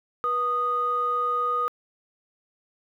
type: tone pair together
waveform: sine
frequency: 486.1 / 1238 Hz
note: B4 / D#6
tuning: -28 / -9 cents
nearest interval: octave + major third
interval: 1619 cents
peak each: -31 / -22 dBFS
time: 0.24-1.68 s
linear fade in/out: 0 ms
effects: tanh soft clip ceiling -15 dBFS + 10-bit